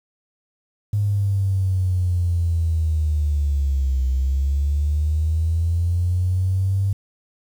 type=linear two-way sweep; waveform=triangle; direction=down then up; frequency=103.83 to 64.2 to 99 Hz; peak=-13 dBFS; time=0.93-6.93 s; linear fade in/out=5 ms; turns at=4.07 s; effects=tanh soft clip ceiling -15 dBFS + 8-bit